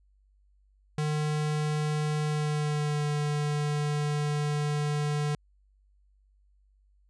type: tone with pitch glide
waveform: square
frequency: 151.3 to 148.02 Hz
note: D#3 to D3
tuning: -48 to +14 cents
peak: -27 dBFS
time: 0.98-5.35 s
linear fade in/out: 2 ms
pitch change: -38 cents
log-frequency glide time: 2.25-3.07 s
effects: added 49 Hz sine -61 dBFS peak until 7.09 s + resampled to 22050 Hz